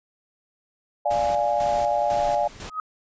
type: chord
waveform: sine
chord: D diminished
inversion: none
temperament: equal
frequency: 587.3 / 698.5 / 830.6 Hz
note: D5 / F5 / Ab5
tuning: 0 / 0 / 0 cents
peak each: -24 dBFS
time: 1.05-2.48 s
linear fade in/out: 10 ms
type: noise with tremolo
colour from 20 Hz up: pink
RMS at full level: -36 dBFS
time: 1.1-2.7 s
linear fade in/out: 10 ms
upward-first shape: square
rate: 2 Hz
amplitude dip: 65%
type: tone with exponential growth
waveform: sine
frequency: 1260 Hz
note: D#6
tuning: 21 cents sharp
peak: -22 dBFS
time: 2.62-2.8 s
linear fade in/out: 2 ms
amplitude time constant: 38 ms
effects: resampled to 16000 Hz